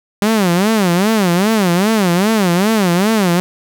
sawtooth tone with vibrato, 196 Hz, G3, in tune, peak -7 dBFS, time 0.22-3.4 s, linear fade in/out 0 ms, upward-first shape sine, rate 2.5 Hz, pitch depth 240 cents each way, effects none

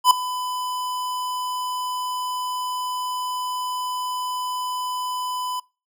square tone with ADSR envelope, 1002 Hz, B5, 25 cents sharp, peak -9 dBFS, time 0.04-5.6 s, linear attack 68 ms, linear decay 4 ms, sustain -17 dB, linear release 7 ms, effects noise-tail reverb RT60 0.3 s tail -24 dB re dry

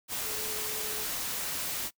sine tone in noise, 430 Hz, A4, 40 cents flat, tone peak -43 dBFS, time 0.22-1.07 s, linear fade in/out 50 ms, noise white, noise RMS -34 dBFS, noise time 0.08-1.91 s, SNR -12 dB, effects noise-tail reverb RT60 0.1 s tail -23 dB re dry

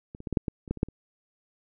clicks, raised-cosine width 3 ms, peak -27 / -28 / -20 / -16 / -8 / -16 / -29 / -15 / -26 / -9 / -30 dBFS, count 11, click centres 0.149 / 0.204 / 0.272 / 0.327 / 0.372 / 0.482 / 0.678 / 0.71 / 0.773 / 0.831 / 0.886 s, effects none

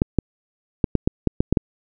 clicks, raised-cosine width 3 ms, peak -3 dBFS, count 9, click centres 0.019 / 0.187 / 0.842 / 0.953 / 1.075 / 1.273 / 1.405 / 1.526 / 1.572 s, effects none

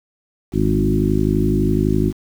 harmonic tone with a mistuned harmonic, 51.91 Hz, G#1, in tune, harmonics 1 / 2 / 3 / 4 / 5 / 6 / 7, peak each -22 / -22 / -22 / -22 / -22 / -22 / -22 dBFS, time 0.52-2.13 s, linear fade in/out 50 ms, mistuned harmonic 3, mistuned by +16 cents, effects 7-bit

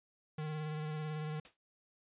square tone with vibrato, 153.7 Hz, D#3, 21 cents flat, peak -38 dBFS, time 0.38-1.4 s, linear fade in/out 5 ms, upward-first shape sine, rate 18 Hz, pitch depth 24 cents each way
white noise with exponential decay, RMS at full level -48 dBFS, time 1.45-1.57 s, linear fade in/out 0 ms, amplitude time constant 26 ms
effects resampled to 8000 Hz

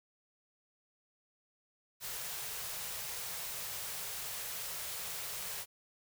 white band-stop noise, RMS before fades -41 dBFS, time 2-5.66 s, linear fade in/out 50 ms, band 190 to 380 Hz, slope 48 dB/octave, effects none

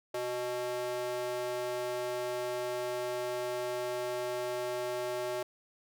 square tone with high-pass filter, 123.47 Hz, B2, in tune, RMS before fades -35 dBFS, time 0.14-5.43 s, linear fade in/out 5 ms, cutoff 490 Hz, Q 9.3, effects none

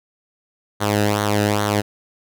sawtooth tone with flanger, 103.83 Hz, G#2, in tune, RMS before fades -19 dBFS, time 0.8-1.82 s, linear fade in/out 20 ms, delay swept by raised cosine 0.39 to 0.92 ms, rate 2.4 Hz, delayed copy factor -0.7, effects none

